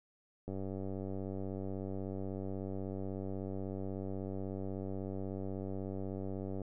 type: click train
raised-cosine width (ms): 2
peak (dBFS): -28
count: 592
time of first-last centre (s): 0.48-6.617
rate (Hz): 96.3
effects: none